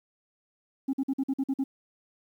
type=tone bursts; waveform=sine; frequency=269.9 Hz; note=C#4; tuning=46 cents flat; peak=-22 dBFS; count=8; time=0.88-1.64 s; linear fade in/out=10 ms; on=53 ms; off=48 ms; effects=tanh soft clip ceiling -23 dBFS + 10-bit